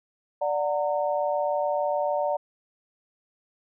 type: chord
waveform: sine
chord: D augmented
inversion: none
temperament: just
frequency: 587.3 / 734.2 / 917.7 Hz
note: D5 / F#5 / A#5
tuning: 0 / -14 / -27 cents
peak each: -25 / -29 / -30 dBFS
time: 0.41-2.37 s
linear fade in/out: 10 ms
effects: none